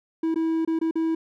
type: tone with dropouts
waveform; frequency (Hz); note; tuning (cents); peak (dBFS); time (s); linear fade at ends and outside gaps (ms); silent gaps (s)
triangle; 324.7; E4; -26; -19; 0.23-1.15; 5; 0.344-0.358 / 0.65-0.675 / 0.79-0.813 / 0.911-0.955
effects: none